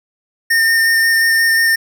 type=tone with vibrato; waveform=square; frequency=1819 Hz; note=A#6; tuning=43 cents flat; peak=-11 dBFS; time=0.5-1.76 s; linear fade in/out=10 ms; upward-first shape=square; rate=5.6 Hz; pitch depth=10 cents each way; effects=none

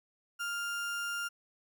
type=tone; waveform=35% pulse; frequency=1400 Hz; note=F6; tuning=4 cents sharp; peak=-32 dBFS; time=0.39-1.29 s; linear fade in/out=20 ms; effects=none

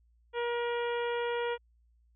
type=harmonic tone; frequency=475.8 Hz; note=A#4; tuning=35 cents sharp; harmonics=1 / 2 / 3 / 4 / 5 / 6 / 7; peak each=-31 / -37 / -41 / -43 / -45 / -47 / -48 dBFS; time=0.33-1.58 s; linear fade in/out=50 ms; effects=added 58 Hz sine -63 dBFS peak until 2.15 s

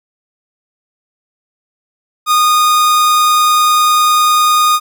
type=tone; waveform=45% pulse; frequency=1230 Hz; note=D#6; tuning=20 cents flat; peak=-8 dBFS; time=2.26-4.8 s; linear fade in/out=50 ms; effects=none

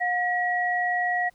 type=tone pair together; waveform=sine; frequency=717.3 / 1915 Hz; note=F5 / A#6; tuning=+46 / +46 cents; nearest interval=octave + perfect fourth; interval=1700 cents; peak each=-25 dBFS; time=0-1.3 s; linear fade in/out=20 ms; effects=pink hiss -64 dBFS RMS until 1.34 s

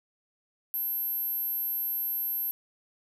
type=tone; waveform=sine; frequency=12720 Hz; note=G9; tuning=24 cents sharp; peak=-28 dBFS; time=0.74-2.51 s; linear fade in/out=0 ms; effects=9-bit

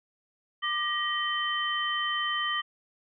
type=tone cluster; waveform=sine; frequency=1191 / 1898 / 3080 Hz; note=D6 / A#6 / G7; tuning=+24 / +31 / -31 cents; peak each=-31 dBFS; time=0.62-2.62 s; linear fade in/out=20 ms; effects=none

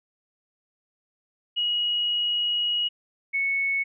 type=tone pair in turn; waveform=sine; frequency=2900 / 2209 Hz; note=F#7 / C#7; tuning=-35 / -7 cents; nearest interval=perfect fourth; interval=472 cents; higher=first; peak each=-22 dBFS; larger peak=neither; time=1.56-2.89 / 3.33-3.84 s; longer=first; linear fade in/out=20 ms; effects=none

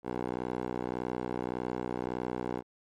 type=tone with band-pass filter; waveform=10% pulse; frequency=61.74 Hz; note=B1; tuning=in tune; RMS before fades=-35 dBFS; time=0.03-2.63 s; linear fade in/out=50 ms; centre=560 Hz; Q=1.3; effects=MP3 64 kbps

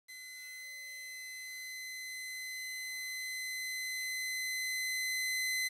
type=tone with level ramp; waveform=sawtooth; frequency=2036 Hz; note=C7; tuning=48 cents flat; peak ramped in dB=-43 to -28 dBFS; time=0.08-5.69 s; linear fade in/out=20 ms; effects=resampled to 32000 Hz + 10-bit

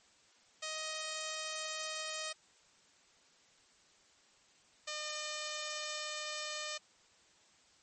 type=tone pair in turn; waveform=5% pulse; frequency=626 / 606.4 Hz; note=D#5 / D#5; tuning=+10 / -45 cents; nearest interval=minor second; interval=55 cents; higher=first; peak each=-27 dBFS; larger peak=neither; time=0.62-2.33 / 4.87-6.78 s; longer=second; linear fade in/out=10 ms; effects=white hiss -66 dBFS RMS until 7.82 s + MP3 32 kbps

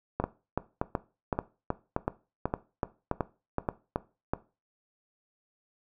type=two click trains; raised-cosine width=1 ms; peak=-13 / -13 dBFS; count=7 / 12; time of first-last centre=0.24-3.688 / 0.2-4.335 s; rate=1.74 / 2.66 Hz; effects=noise-tail reverb RT60 0.3 s tail -17 dB re dry

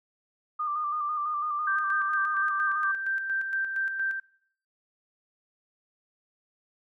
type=tone with vibrato; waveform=sine; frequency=1200 Hz; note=D6; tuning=37 cents sharp; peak=-27 dBFS; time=0.59-2.92 s; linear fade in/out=10 ms; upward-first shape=square; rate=6 Hz; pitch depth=34 cents each way
type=tone with tremolo; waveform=sine; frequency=1568 Hz; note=G6; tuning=in tune; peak=-25 dBFS; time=1.67-4.2 s; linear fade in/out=5 ms; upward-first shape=square; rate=4.3 Hz; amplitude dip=45%
effects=noise-tail reverb RT60 0.6 s tail -22 dB re dry

